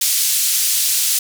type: band-pass noise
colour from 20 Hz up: white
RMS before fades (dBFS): -17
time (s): 0.01-1.19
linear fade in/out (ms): 5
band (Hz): 3900 to 13000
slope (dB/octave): 12
effects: none